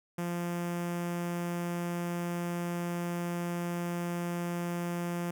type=tone with notch filter; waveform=sawtooth; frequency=173.4 Hz; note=F3; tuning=12 cents flat; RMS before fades=-34 dBFS; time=0.18-5.31 s; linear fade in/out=5 ms; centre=4100 Hz; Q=1.4; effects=none

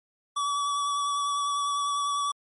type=tone with vibrato; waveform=square; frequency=1144 Hz; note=D6; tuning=46 cents flat; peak=-26 dBFS; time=0.36-2.32 s; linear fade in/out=10 ms; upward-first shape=sine; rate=10 Hz; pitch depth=18 cents each way; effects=MP3 48 kbps

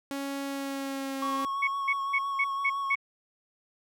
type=tone with pitch glide; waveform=sawtooth; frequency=277.2 to 270.1 Hz; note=C#4 to C#4; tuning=0 to -45 cents; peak=-28 dBFS; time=0.11-1.45 s; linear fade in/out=0 ms; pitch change=-45 cents; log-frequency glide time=0.46-1.21 s
type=tone with vibrato; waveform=triangle; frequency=1104 Hz; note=C#6; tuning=7 cents flat; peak=-27 dBFS; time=1.22-2.95 s; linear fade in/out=5 ms; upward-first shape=sine; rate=5.9 Hz; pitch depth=19 cents each way
type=tone bursts; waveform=sine; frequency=2217 Hz; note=C#7; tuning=in tune; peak=-23 dBFS; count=6; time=1.62-2.956 s; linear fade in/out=10 ms; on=56 ms; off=200 ms
effects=none

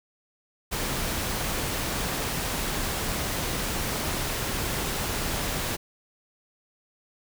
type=noise; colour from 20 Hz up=pink; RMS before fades=-29 dBFS; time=0.71-5.77 s; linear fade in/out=20 ms; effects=none

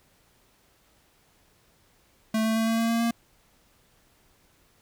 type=tone with pitch steps; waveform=square; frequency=220 / 222 / 224.1 / 226.2 / 228.3 / 230.4 / 232.5 Hz; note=A3 / A3 / A3 / A3 / A#3 / A#3 / A#3; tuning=0 / +16 / +32 / +48 / -36 / -20 / -4 cents; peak=-23 dBFS; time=2.34-3.11 s; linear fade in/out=5 ms; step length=110 ms; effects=pink hiss -63 dBFS RMS until 4.81 s

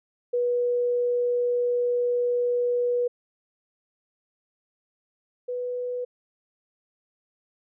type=tone pair in turn; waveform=sine; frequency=486.7 / 493.8 Hz; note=B4 / B4; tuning=-25 / 0 cents; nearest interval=unison; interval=25 cents; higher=second; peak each=-21 / -27 dBFS; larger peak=first; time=0.33-3.08 / 5.48-6.05 s; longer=first; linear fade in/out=10 ms; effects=none

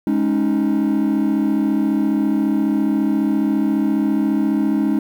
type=chord; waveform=triangle; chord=Ab suspended fourth; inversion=none; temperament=just; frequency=207.7 / 276.9 / 311.5 Hz; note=Ab3 / Db4 / Eb4; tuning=0 / -2 / +2 cents; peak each=-17 dBFS; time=0.07-4.99 s; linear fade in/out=2 ms; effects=tanh soft clip ceiling -7 dBFS + 8-bit

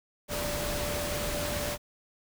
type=tone in noise; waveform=sine; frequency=587.3 Hz; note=D5; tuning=in tune; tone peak=-35 dBFS; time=0.28-1.78 s; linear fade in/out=50 ms; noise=pink; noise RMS=-33 dBFS; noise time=0.28-1.78 s; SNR=-5 dB; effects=none

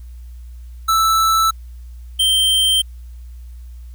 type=tone pair in turn; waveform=square; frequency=1318.5 / 3136 Hz; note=E6 / G7; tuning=0 / 0 cents; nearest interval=octave + minor third; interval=1500 cents; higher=second; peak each=-13 dBFS; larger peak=neither; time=0.88-1.51 / 2.19-2.82 s; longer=neither; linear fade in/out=10 ms; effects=added 60 Hz sine -32 dBFS peak until 3.94 s + white hiss -58 dBFS RMS until 3.94 s

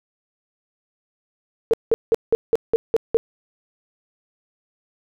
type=tone bursts; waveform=sine; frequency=454.3 Hz; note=A#4; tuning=45 cents flat; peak=-12 dBFS; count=8; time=1.71-3.17 s; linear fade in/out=0 ms; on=25 ms; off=180 ms; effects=none

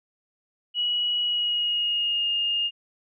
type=tone with pitch glide; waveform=sine; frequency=2918 to 2833 Hz; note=F#7 to F7; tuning=-25 to +24 cents; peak=-22 dBFS; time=0.74-2.71 s; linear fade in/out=50 ms; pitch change=-51 cents; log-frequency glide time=1.22-2.3 s; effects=none

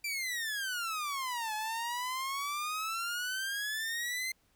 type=exponential two-way sweep; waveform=sawtooth; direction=down then up; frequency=2374 to 849 to 2091 Hz; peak=-30 dBFS; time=0.04-4.32 s; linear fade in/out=5 ms; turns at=1.54 s; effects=pink hiss -71 dBFS RMS until 4.55 s

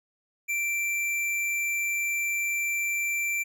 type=tone with hard clipping; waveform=sine; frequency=2349 Hz; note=D7; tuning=in tune; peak=-27 dBFS; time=0.48-3.44 s; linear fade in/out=20 ms; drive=14 dB; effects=none

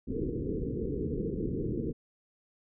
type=low-pass noise; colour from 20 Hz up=white; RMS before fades=-33 dBFS; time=0.07-1.93 s; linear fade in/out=20 ms; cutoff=470 Hz; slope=96 dB/octave; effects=none

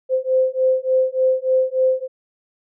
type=beating tone pair; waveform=sine; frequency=517 / 520.4 Hz; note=C5 / C5; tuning=-21 / -9 cents; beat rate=3.4 Hz; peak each=-18 dBFS; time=0.09-2.08 s; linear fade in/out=50 ms; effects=none

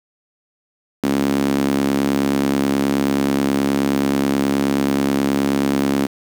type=tone with high-pass filter; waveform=sawtooth; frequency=69.4 Hz; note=C#2; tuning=3 cents sharp; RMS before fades=-18 dBFS; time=1.03-6.07 s; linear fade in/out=10 ms; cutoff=250 Hz; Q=3.5; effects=7-bit

